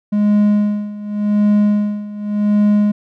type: tone with tremolo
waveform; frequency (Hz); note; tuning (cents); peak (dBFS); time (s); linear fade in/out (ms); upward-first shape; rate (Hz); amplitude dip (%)
triangle; 207.7; G#3; 0; -7; 0.12-2.92; 10; sine; 0.88; 85
effects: none